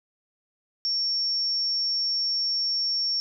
sine tone, 5480 Hz, F8, 34 cents flat, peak -23 dBFS, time 0.85-3.2 s, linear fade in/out 0 ms, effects none

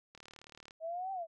click train, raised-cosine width 0.2 ms, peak -35 dBFS, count 22, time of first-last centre 0.15-0.709 s, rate 37.6 Hz
sine exponential two-way sweep, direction up then down, 635 to 784 to 635 Hz, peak -36 dBFS, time 0.8-1.27 s, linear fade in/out 50 ms, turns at 1.12 s
effects none

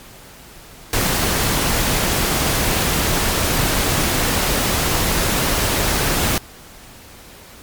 pink noise, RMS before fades -18 dBFS, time 0.93-6.38 s, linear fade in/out 2 ms, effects pink hiss -41 dBFS RMS until 7.62 s + MP3 96 kbps

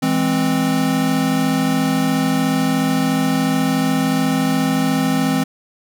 square chord, E augmented, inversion none, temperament equal, 164.81 / 207.7 / 261.6 Hz, E3 / G#3 / B#3, 0 / 0 / 0 cents, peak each -22 / -23 / -18 dBFS, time 0.02-5.44 s, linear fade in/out 10 ms, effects none

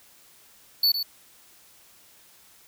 square tone with echo, 4467 Hz, C#8, 12 cents sharp, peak -18 dBFS, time 0.83-0.92 s, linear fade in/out 5 ms, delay 110 ms, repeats 1, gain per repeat -8 dB, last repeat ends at 1.03 s, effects white hiss -55 dBFS RMS until 2.67 s

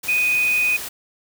sine tone in noise, 2489 Hz, D#7, in tune, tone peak -16 dBFS, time 0.08-0.77 s, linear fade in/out 10 ms, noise white, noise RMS -31 dBFS, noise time 0.03-0.89 s, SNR +12 dB, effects none

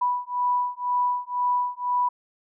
sine beating tone pair, 984 / 986 Hz, B5 / B5, -7 / -3 cents, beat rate 2 Hz, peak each -25 dBFS, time 0.01-2.09 s, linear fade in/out 10 ms, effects none

